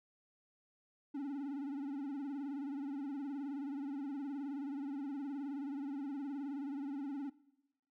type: tone with vibrato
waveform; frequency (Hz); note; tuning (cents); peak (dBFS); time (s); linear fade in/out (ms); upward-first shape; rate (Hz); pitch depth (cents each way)
triangle; 280; C#4; +18; -36; 1.14-7.3; 10; sine; 19; 100
effects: noise-tail reverb RT60 1.0 s tail -21 dB re dry